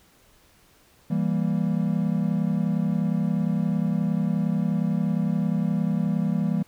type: chord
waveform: triangle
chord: E diminished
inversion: none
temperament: equal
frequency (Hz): 164.81 / 196 / 233.1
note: E3 / G3 / Bb3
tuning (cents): 0 / 0 / 0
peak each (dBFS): -23 / -23 / -26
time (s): 1.1-6.63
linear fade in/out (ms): 10
effects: pink hiss -58 dBFS RMS until 6.67 s